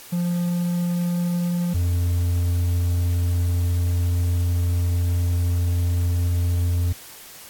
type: tone pair in turn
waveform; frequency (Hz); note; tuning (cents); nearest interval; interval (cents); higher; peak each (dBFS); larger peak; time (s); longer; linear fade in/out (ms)
triangle; 174.61 / 87.31; F3 / F2; 0 / 0; octave; 1200; first; -18 / -16; second; 0.12-1.74 / 1.74-6.93; second; 10
effects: white hiss -42 dBFS RMS until 7.49 s + AAC 64 kbps